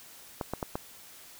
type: clicks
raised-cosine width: 1 ms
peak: -17 dBFS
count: 4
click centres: 0.412 / 0.536 / 0.628 / 0.755 s
effects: white hiss -51 dBFS RMS until 1.39 s